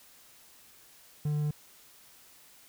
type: tone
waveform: triangle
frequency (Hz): 149.1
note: D3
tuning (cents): +27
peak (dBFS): -25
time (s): 1.25-1.51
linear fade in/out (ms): 5
effects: white hiss -57 dBFS RMS until 2.68 s